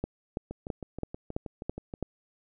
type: two click trains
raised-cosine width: 2 ms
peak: -17 / -24 dBFS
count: 7 / 10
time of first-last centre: 0.04-2.027 / 0.51-1.939 s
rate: 3.02 / 6.3 Hz
effects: none